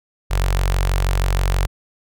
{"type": "tone with notch filter", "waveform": "sawtooth", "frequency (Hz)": 46.25, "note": "F#1", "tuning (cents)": 0, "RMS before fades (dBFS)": -18, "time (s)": [0.3, 1.67], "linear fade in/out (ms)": 20, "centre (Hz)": 250, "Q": 0.52, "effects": []}